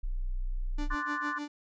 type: tone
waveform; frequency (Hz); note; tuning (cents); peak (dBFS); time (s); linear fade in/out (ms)
sine; 30.93; B0; +3; -29; 0.03-0.95; 10
type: tone with tremolo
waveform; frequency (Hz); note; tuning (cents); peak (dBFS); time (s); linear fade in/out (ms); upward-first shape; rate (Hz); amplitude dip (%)
45% pulse; 293.7; D4; 0; -34; 0.78-1.48; 5; sine; 6.6; 95
type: chord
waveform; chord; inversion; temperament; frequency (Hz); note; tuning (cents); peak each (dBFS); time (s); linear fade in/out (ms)
sine; D dominant seventh; third; equal; 1046.5 / 1174.7 / 1480 / 1760; C6 / D6 / F#6 / A6; 0 / 0 / 0 / 0; -37; 0.9-1.39; 10
effects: resampled to 16000 Hz